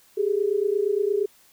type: tone pair together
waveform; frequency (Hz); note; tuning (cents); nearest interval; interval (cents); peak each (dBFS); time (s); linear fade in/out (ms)
sine; 393.5 / 422.1; G4 / G#4; +7 / +28; minor second; 121; -23; 0.17-1.26; 10
effects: white hiss -57 dBFS RMS until 1.52 s